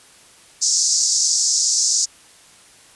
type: band-pass noise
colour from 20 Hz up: white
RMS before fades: -18 dBFS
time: 0.61-2.06 s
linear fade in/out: 20 ms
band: 5000 to 7300 Hz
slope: 48 dB/octave
effects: white hiss -48 dBFS RMS until 2.95 s + resampled to 24000 Hz